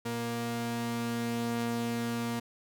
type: tone pair together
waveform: sawtooth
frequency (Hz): 117.34 / 235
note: A#2 / A#3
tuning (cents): +12 / +14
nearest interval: octave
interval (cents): 1202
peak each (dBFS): -34 / -28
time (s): 0.05-2.4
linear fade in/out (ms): 10
effects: none